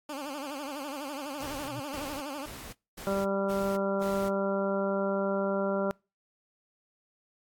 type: tone with vibrato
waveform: 15% pulse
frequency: 283.4 Hz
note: C#4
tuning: 38 cents sharp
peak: -29 dBFS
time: 0.09-2.46 s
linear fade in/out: 5 ms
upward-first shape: sine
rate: 12 Hz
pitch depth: 120 cents each way
type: noise bursts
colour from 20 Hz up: pink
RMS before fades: -44 dBFS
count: 6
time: 1.41-4.29 s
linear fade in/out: 10 ms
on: 280 ms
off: 240 ms
type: tone with exponential growth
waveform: triangle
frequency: 123.47 Hz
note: B2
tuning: in tune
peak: -33 dBFS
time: 1.46-1.8 s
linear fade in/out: 5 ms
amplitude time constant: 73 ms
type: harmonic tone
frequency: 196.5 Hz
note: G3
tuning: 4 cents sharp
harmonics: 1 / 2 / 3 / 4 / 5 / 6 / 7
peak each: -32 / -33 / -30 / -42 / -40 / -45 / -37 dBFS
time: 3.07-5.91 s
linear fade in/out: 0 ms
effects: noise-tail reverb RT60 0.3 s tail -26 dB re dry + AAC 64 kbps